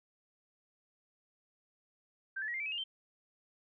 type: tone with pitch steps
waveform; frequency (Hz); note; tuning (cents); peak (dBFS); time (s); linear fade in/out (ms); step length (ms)
sine; 1568 / 1729.8 / 1908.3 / 2105 / 2322 / 2562 / 2826 / 3118; G6 / A6 / A#6 / C7 / D7 / E7 / F7 / G7; 0 / -30 / +40 / +10 / -20 / -50 / +20 / -10; -35; 2.36-2.84; 10; 60
effects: none